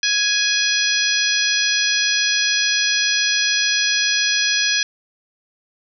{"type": "harmonic tone", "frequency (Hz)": 833, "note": "G#5", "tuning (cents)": 5, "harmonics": [2, 3, 4, 5, 6, 7], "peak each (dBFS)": [-22, -23, -23, -24, -23, -24], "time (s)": [0.03, 4.83], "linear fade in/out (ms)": 2, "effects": []}